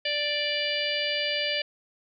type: harmonic tone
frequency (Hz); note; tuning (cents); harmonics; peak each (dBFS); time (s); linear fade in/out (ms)
587.3; D5; 0; 1 / 3 / 4 / 5 / 6 / 7 / 8; -32 / -34 / -32 / -30 / -36 / -40 / -34; 0.05-1.62; 5
effects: none